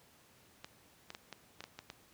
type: clicks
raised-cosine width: 0.2 ms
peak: -27 dBFS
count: 8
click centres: 0.645 / 1.104 / 1.149 / 1.327 / 1.606 / 1.64 / 1.79 / 1.901 s
effects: pink hiss -64 dBFS RMS until 2.13 s + high-pass 80 Hz 12 dB/octave